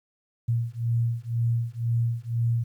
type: beating tone pair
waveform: sine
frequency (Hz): 116 / 118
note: A#2 / A#2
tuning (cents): -8 / +22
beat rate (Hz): 2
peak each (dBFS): -26 / -26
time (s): 0.48-2.64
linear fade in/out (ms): 10
effects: 10-bit